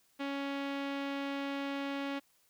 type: tone with low-pass filter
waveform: sawtooth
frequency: 278.4 Hz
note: C#4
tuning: 8 cents sharp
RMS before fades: -37 dBFS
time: 0.19-2.2 s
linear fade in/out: 20 ms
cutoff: 3100 Hz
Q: 1.5
effects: white hiss -70 dBFS RMS until 2.49 s

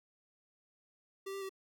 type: tone with pitch steps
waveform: square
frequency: 389.4 / 393.3 / 384.7 Hz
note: G4 / G4 / G4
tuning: -12 / +6 / -33 cents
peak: -40 dBFS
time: 1.26-1.494 s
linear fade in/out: 10 ms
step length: 78 ms
effects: none

